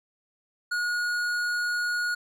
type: tone with tanh clipping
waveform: triangle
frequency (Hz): 1445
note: F#6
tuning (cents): -41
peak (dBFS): -27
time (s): 0.71-2.15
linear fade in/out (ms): 10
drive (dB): 17
effects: none